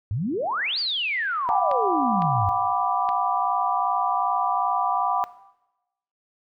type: exponential two-way sweep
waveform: sine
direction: up then down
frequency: 92 to 4863 to 92 Hz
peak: -23 dBFS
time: 0.11-2.49 s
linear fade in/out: 0 ms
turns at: 0.79 s
type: chord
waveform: sine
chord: G major seventh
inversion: third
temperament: equal with one note detuned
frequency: 721.4 / 784 / 987.8 / 1174.7 Hz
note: F#5 / G5 / B5 / D6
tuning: -44 / 0 / 0 / 0 cents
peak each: -26 dBFS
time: 1.49-5.24 s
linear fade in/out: 0 ms
type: clicks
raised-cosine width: 0.3 ms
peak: -20 dBFS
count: 3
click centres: 1.714 / 2.221 / 3.09 s
effects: noise-tail reverb RT60 0.9 s tail -17 dB re dry